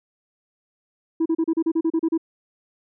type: tone bursts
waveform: sine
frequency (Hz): 326.1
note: E4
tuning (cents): -19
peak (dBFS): -15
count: 11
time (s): 1.2-2.178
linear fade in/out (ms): 10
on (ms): 58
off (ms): 34
effects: tanh soft clip ceiling -16 dBFS

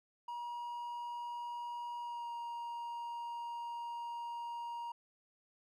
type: tone with pitch glide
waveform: triangle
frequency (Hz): 955 to 942.9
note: A#5 to A#5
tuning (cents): +42 to +20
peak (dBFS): -38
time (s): 0.28-4.92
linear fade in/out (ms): 5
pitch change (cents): -22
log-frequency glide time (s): 2.01-2.31
effects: none

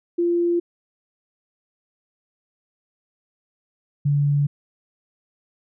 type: tone pair in turn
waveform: sine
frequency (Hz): 345 / 143.8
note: F4 / D3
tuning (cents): -21 / -36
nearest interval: octave + minor third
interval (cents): 1515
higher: first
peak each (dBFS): -17 / -16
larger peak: second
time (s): 0.18-0.6 / 4.05-4.47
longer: neither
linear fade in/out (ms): 10
effects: none

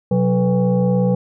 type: tone with frequency modulation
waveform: sine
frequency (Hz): 184.6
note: F#3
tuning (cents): -4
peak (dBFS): -13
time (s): 0.11-1.15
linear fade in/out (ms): 5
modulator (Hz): 312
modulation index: 1.1
effects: none

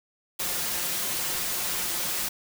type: noise with comb filter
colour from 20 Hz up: white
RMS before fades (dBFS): -29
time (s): 0.39-2.29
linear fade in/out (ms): 10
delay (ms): 5.6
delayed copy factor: +0.5
effects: none

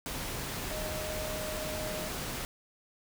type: tone in noise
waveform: sine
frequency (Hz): 619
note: D#5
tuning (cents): -9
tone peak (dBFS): -38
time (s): 0.71-2.08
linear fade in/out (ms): 0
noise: pink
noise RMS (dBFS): -37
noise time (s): 0.06-2.45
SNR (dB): -4
effects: none

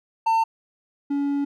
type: tone pair in turn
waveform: triangle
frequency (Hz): 901 / 283.1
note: A5 / C#4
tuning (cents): +41 / +37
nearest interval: octave + minor sixth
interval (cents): 2004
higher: first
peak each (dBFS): -15 / -19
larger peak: first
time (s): 0.26-0.44 / 1.1-1.45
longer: second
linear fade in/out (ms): 10
effects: none

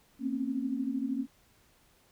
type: tone cluster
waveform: sine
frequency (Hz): 230.7 / 258.4 / 271.3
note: A#3 / C4 / C#4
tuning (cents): -18 / -21 / -37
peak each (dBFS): -35 / -37 / -32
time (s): 0.19-1.27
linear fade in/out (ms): 50
effects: pink hiss -65 dBFS RMS until 2.11 s

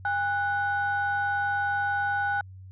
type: tone pair together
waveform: sine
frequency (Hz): 809.3 / 1480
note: G#5 / F#6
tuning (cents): -45 / 0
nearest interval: minor seventh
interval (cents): 1045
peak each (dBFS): -26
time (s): 0.05-2.41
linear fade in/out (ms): 2
effects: tanh soft clip ceiling -18 dBFS + added 94 Hz sine -42 dBFS peak until 2.71 s

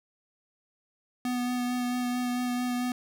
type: tone with vibrato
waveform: square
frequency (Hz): 246.9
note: B3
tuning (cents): 0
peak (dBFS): -28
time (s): 1.25-2.92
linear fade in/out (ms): 2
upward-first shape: sine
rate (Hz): 4.5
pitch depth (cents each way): 13
effects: none

